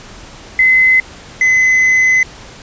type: tone pair in turn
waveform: sine / triangle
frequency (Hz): 2042 / 2032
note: C7 / B6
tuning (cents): -43 / +49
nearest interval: unison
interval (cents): 8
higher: first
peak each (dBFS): -6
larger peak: neither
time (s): 0.59-1 / 1.41-2.23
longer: second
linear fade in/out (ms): 2
effects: pink hiss -35 dBFS RMS until 2.62 s + resampled to 16000 Hz